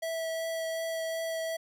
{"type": "tone with vibrato", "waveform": "square", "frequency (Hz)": 653, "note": "E5", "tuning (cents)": -17, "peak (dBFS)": -32, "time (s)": [0.02, 1.57], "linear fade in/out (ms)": 10, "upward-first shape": "triangle", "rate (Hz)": 2.7, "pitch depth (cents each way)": 10, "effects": []}